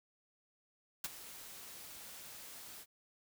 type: noise with ADSR envelope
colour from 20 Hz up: white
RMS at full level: -36 dBFS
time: 1.04-2.86 s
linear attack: 4 ms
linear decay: 29 ms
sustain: -15 dB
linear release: 52 ms
effects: none